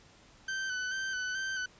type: tone with vibrato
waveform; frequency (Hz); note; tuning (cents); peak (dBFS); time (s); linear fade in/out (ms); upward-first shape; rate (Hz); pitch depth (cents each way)
40% pulse; 1528; G6; -45; -32; 0.48-1.66; 5; square; 2.3; 30
effects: pink hiss -59 dBFS RMS until 1.79 s + resampled to 16000 Hz